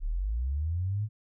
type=linear sweep; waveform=sine; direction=up; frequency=31.96 to 110 Hz; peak=-27 dBFS; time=0-1.09 s; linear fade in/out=50 ms; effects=none